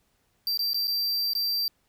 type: tone with dropouts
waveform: square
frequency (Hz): 4699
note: D8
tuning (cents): 0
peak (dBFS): -25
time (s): 0.47-1.68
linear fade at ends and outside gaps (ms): 1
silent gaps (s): 0.574-0.592 / 0.733-0.744 / 0.872-0.879 / 1.334-1.351
effects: pink hiss -70 dBFS RMS until 1.88 s